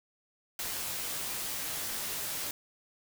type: noise with comb filter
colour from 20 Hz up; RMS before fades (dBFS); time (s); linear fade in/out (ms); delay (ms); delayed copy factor
white; -36; 0.59-2.51; 2; 16; -0.5
effects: none